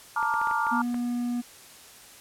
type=chord; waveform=sine; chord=Bb major seventh; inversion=third; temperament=equal with one note detuned; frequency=880 / 932.3 / 1174.7 / 1410.7 Hz; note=A5 / Bb5 / D6 / F6; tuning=0 / 0 / 0 / +17 cents; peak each=-29 dBFS; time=0.16-0.82 s; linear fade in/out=5 ms
type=clicks; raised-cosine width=0.5 ms; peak=-24 dBFS; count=7; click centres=0.228 / 0.34 / 0.415 / 0.472 / 0.512 / 0.668 / 0.944 s
type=tone; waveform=triangle; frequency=241.7 Hz; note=B3; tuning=37 cents flat; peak=-24 dBFS; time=0.71-1.42 s; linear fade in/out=20 ms
effects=white hiss -49 dBFS RMS until 2.2 s + low-pass 12000 Hz 12 dB/octave